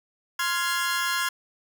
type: chord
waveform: sawtooth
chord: F minor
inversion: second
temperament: equal with one note detuned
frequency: 1046.5 / 1396.9 / 1674.7 Hz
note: C6 / F6 / Ab6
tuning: 0 / 0 / +14 cents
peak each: -25 dBFS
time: 0.39-1.29 s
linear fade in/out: 5 ms
effects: none